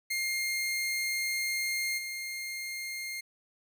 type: tone with level steps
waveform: sawtooth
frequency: 2121 Hz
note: C7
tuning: 23 cents sharp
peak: -26 / -32 dBFS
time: 0.1-3.21 s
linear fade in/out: 10 ms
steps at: 1.97 s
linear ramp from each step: 20 ms
effects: none